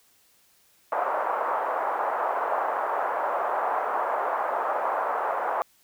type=band-pass noise; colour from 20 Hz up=pink; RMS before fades=-27 dBFS; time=0.92-5.62 s; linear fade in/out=0 ms; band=610 to 1200 Hz; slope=24 dB/octave; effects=white hiss -62 dBFS RMS until 5.83 s